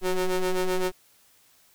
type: ring-modulated tone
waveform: 40% pulse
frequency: 183.1 Hz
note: F#3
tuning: 18 cents flat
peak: -19 dBFS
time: 0.01-0.92 s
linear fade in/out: 50 ms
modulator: 187 Hz
effects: white hiss -60 dBFS RMS until 1.74 s